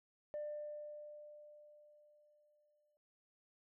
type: tone with exponential decay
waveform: sine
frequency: 596 Hz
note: D5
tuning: 25 cents sharp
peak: -38 dBFS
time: 0.34-2.97 s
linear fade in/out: 0 ms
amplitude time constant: 570 ms
effects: noise-tail reverb RT60 0.9 s tail -19 dB re dry + tanh soft clip ceiling -37 dBFS